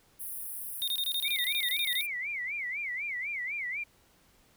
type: high-pass noise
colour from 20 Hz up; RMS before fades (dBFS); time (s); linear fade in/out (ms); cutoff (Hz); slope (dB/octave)
pink; -39; 0.19-2.07; 20; 9400; 96
type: tone bursts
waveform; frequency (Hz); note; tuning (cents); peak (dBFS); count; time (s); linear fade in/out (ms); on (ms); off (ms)
sine; 3673; A#7; -26; -28; 15; 0.82-2.01; 0; 56; 25
type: tone with vibrato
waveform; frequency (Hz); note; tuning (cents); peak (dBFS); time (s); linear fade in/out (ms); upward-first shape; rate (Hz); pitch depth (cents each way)
sine; 2160; C#7; -45; -32; 1.24-3.84; 10; sine; 4; 190
effects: pink hiss -64 dBFS RMS until 4.56 s